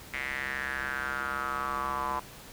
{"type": "tone with band-pass filter sweep", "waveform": "square", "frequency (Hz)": 67.4, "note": "C#2", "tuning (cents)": -48, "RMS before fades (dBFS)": -33, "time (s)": [0.13, 2.2], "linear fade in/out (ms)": 10, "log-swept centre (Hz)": [2100, 1000], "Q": 5.9, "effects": ["pink hiss -48 dBFS RMS until 2.52 s"]}